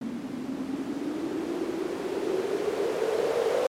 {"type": "noise with low-pass filter sweep", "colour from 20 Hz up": "violet", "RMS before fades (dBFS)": -29, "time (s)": [0.01, 3.67], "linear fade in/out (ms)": 5, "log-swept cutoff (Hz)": [240, 500], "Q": 7.1, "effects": ["MP3 96 kbps"]}